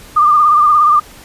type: tone with vibrato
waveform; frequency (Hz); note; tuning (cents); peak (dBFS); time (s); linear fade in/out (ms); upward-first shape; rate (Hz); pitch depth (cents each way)
sine; 1202; D6; +40; -6; 0.16-1; 10; triangle; 17; 58
effects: pink hiss -38 dBFS RMS until 1.24 s + resampled to 32000 Hz